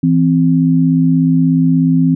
sine tone pair together, 164.61 / 261.3 Hz, E3 / C4, -2 / -2 cents, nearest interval minor sixth, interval 800 cents, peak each -11 dBFS, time 0.03-2.15 s, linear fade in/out 5 ms, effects none

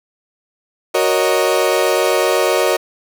35% pulse chord, D# minor seventh, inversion first, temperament equal, 370 / 466.2 / 554.4 / 622.3 Hz, F#4 / A#4 / C#5 / D#5, 0 / 0 / 0 / 0 cents, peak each -17 dBFS, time 0.94-2.77 s, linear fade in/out 10 ms, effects none

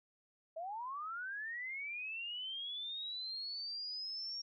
sine linear sweep, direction up, 625 to 5588 Hz, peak -40 dBFS, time 0.56-4.42 s, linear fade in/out 10 ms, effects none

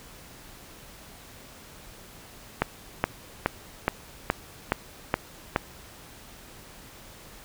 click train, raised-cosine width 0.5 ms, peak -6 dBFS, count 8, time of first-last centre 2.62-5.561 s, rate 2.38 Hz, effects pink hiss -48 dBFS RMS until 7.44 s

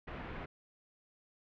pink low-pass noise, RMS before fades -44 dBFS, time 0.07-0.46 s, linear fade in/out 10 ms, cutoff 2500 Hz, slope 24 dB/octave, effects none

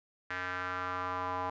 square tone with band-pass filter sweep, 91.2 Hz, F#2, 24 cents flat, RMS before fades -36 dBFS, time 0.3-1.5 s, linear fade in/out 5 ms, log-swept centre 1700 to 950 Hz, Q 3.4, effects resampled to 16000 Hz

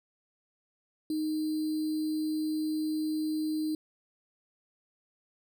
sine tone with sample-and-hold, 310 Hz, D#4, 6 cents flat, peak -28 dBFS, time 1.1-3.75 s, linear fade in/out 2 ms, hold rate 4410 Hz, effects none

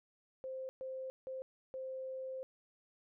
sine tone bursts at uneven times, 523.3 Hz, C5, in tune, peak -40 dBFS, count 4, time 0.44-0.69 / 0.81-1.1 / 1.27-1.42 / 1.74-2.43 s, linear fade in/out 0 ms, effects none

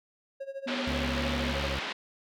triangle tone with tremolo, 545 Hz, C#5, 29 cents flat, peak -31 dBFS, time 0.4-1.75 s, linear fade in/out 10 ms, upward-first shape sine, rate 13 Hz, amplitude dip 85%
sine tone with pitch glide, 246.9 to 242 Hz, B3 to B3, 0 to -35 cents, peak -33 dBFS, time 0.66-1.53 s, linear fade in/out 10 ms, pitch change -35 cents, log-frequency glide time 0.94-1.21 s
white band-pass noise, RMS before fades -35 dBFS, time 0.67-1.93 s, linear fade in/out 10 ms, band 200 to 3700 Hz, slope 24 dB/octave
sawtooth tone with vibrato, 69.3 Hz, C#2, in tune, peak -28 dBFS, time 0.87-1.79 s, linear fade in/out 5 ms, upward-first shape square, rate 3.1 Hz, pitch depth 31 cents each way
effects none

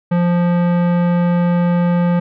sine tone with tanh clipping, 174.61 Hz, F3, in tune, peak -14 dBFS, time 0.11-2.2 s, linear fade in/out 10 ms, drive 18 dB, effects none

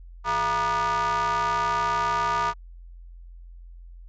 square ring-modulated tone, 130.81 Hz, C3, in tune, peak -20 dBFS, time 0.24-2.54 s, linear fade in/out 50 ms, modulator 1080 Hz, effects added 43 Hz sine -41 dBFS peak until 4.08 s + resampled to 16000 Hz

